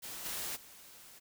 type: noise with level steps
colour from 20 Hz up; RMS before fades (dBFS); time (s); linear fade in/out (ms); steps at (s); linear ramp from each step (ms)
white; -44 / -39 / -55; 0.02-1.2; 20; 0.24 / 0.55; 20
effects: none